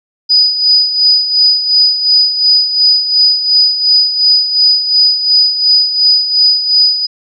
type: tone with tremolo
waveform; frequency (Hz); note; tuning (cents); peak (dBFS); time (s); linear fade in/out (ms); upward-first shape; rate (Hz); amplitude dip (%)
sine; 4964; D#8; -5; -4; 0.29-7.07; 20; sine; 2.8; 65
effects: none